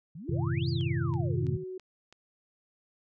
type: exponential two-way sweep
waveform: sine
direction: up then down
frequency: 140 to 4978 to 140 Hz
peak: -40 dBFS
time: 0.15-1.64 s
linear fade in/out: 5 ms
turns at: 0.69 s
type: tone with pitch glide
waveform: sine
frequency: 339 to 371.8 Hz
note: E4 to F#4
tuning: +49 to +8 cents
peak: -36 dBFS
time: 0.28-1.78 s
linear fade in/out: 5 ms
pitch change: +159 cents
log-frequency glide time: 1.14-1.59 s
type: chord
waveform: sine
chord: F# diminished seventh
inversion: none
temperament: equal with one note detuned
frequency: 92.5 / 110 / 130.81 / 158.28 Hz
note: F#2 / A2 / C3 / Eb3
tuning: 0 / 0 / 0 / +30 cents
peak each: -34 / -35 / -30 / -33 dBFS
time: 0.29-1.57 s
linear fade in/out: 5 ms
type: click train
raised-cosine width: 0.2 ms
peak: -35 dBFS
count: 5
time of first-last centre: 0.81-2.126 s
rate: 3.04 Hz
effects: none